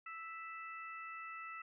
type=harmonic tone; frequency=659.3 Hz; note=E5; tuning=in tune; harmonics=2 / 3 / 4; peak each=-47 / -51 / -52 dBFS; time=0.06-1.62 s; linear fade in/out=5 ms; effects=none